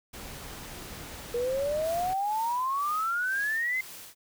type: noise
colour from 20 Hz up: pink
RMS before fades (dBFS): -42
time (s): 0.13-2.14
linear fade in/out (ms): 10
type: exponential sweep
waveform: sine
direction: up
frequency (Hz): 470.9 to 2093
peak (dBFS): -26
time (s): 1.34-3.81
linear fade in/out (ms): 5
type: noise with tremolo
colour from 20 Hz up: white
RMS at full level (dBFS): -44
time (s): 1.81-4.15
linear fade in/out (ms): 50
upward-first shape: sine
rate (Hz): 2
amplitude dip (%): 55
effects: none